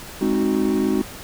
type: chord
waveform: triangle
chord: Ab dominant seventh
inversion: none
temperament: equal with one note detuned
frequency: 207.7 / 263.9 / 311.1 / 370 Hz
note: Ab3 / C4 / Eb4 / Gb4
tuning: 0 / +15 / 0 / 0 cents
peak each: -21 dBFS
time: 0.21-1.02 s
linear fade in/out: 5 ms
effects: pink hiss -37 dBFS RMS until 1.23 s